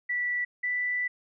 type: tone pair in turn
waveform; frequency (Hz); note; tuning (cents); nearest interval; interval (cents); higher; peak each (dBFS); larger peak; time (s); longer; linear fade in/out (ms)
sine; 1960 / 1978.2; B6 / B6; -14 / +2; unison; 16; second; -26; neither; 0.09-0.45 / 0.63-1.08; second; 10
effects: none